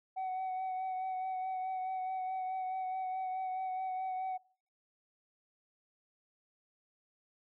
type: tone with vibrato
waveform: sine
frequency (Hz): 750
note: F#5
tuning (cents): +23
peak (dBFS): -32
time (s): 0.16-4.38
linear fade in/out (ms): 20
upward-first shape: sine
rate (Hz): 4.7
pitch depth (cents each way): 19
effects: noise-tail reverb RT60 0.5 s tail -26 dB re dry + tanh soft clip ceiling -33 dBFS